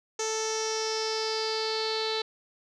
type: tone with low-pass filter sweep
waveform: sawtooth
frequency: 440.4 Hz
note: A4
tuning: 2 cents sharp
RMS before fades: -30 dBFS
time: 0.19-2.22 s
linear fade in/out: 5 ms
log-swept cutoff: 6300 to 4100 Hz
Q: 7.4
effects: none